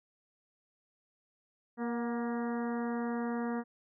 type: harmonic tone with a mistuned harmonic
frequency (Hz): 235.8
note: A#3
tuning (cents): +20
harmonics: 1 / 2 / 3 / 4 / 5 / 6 / 7 / 8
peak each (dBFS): -33 / -39 / -43 / -45 / -47 / -49 / -50 / -51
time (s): 1.77-3.64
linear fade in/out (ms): 50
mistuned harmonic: 3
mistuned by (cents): +33
effects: none